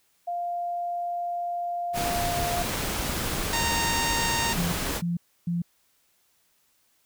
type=tone; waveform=sine; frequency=698.5 Hz; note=F5; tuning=in tune; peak=-27 dBFS; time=0.27-2.63 s; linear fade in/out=10 ms
type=noise; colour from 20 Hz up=pink; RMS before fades=-29 dBFS; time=1.93-5.02 s; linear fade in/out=50 ms
type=harmonic tone; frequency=924 Hz; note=A#5; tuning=16 cents flat; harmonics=1 / 2 / 3 / 4 / 5 / 6 / 7 / 8 / 9; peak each=-29 / -32 / -34 / -35 / -36 / -37 / -37 / -38 / -39 dBFS; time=3.53-4.53 s; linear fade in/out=2 ms
type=tone bursts; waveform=sine; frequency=172 Hz; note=F3; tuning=26 cents flat; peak=-24 dBFS; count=3; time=4.57-5.62 s; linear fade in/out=5 ms; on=150 ms; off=300 ms
effects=white hiss -67 dBFS RMS until 7.05 s